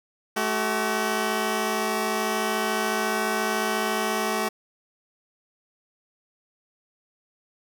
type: tone pair together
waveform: 10% pulse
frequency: 216.8 / 379.3 Hz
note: A3 / F#4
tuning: -25 / +43 cents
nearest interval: minor seventh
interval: 968 cents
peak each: -18 dBFS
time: 0.36-4.49 s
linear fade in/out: 10 ms
effects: none